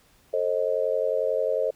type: chord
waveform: sine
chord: A diminished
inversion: none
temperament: equal with one note detuned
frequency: 440 / 531.2 / 622.3 Hz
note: A4 / C5 / Eb5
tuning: 0 / +26 / 0 cents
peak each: -28 / -25 / -27 dBFS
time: 0.33-1.71 s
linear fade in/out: 10 ms
effects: pink hiss -60 dBFS RMS until 1.75 s